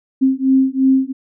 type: beating tone pair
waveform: sine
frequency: 263.6 / 266.5 Hz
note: C4 / C4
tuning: +13 / +32 cents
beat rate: 2.9 Hz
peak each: -14 dBFS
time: 0.21-1.13 s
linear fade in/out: 20 ms
effects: none